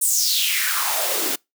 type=noise with high-pass filter sweep; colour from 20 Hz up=white; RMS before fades=-21 dBFS; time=0.01-1.36 s; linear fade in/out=10 ms; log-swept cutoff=9500 to 250 Hz; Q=4.1; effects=noise-tail reverb RT60 0.2 s tail -26 dB re dry